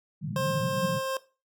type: band-pass noise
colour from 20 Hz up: pink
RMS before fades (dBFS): -31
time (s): 0.21-1.01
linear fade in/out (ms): 50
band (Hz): 130 to 180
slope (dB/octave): 48
type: tone with tremolo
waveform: 25% pulse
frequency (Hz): 530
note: C5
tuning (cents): +22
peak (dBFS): -23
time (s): 0.36-1.17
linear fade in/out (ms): 2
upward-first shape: triangle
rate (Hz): 2.6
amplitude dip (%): 30
effects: noise-tail reverb RT60 0.3 s tail -17 dB re dry